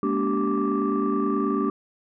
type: tone cluster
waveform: sine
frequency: 209.9 / 239 / 288.5 / 387.2 / 1170 Hz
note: G#3 / A#3 / D4 / G4 / D6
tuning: +19 / +43 / -31 / -21 / -7 cents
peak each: -27 / -28 / -25 / -26 / -28 dBFS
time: 0.03-1.7 s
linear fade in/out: 2 ms
effects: tanh soft clip ceiling -14 dBFS